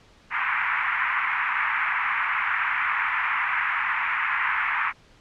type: band-pass noise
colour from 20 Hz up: white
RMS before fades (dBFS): -25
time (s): 0.3-4.93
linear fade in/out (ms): 50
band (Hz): 930 to 2300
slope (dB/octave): 48
effects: pink hiss -55 dBFS RMS until 5.2 s + low-pass 5000 Hz 12 dB/octave